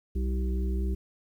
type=harmonic tone with a mistuned harmonic; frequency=64.1 Hz; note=C2; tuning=35 cents flat; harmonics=1 / 3 / 5 / 6; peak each=-26 / -36 / -41 / -40 dBFS; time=0.15-0.95 s; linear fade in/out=10 ms; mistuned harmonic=1; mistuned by=-35 cents; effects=10-bit